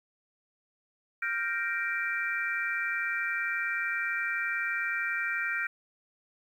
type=chord; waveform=sine; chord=G minor seventh; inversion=third; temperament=equal; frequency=1396.9 / 1568 / 1864.7 / 2349 Hz; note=F6 / G6 / Bb6 / D7; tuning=0 / 0 / 0 / 0 cents; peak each=-34 dBFS; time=1.22-5.67 s; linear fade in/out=5 ms; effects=10-bit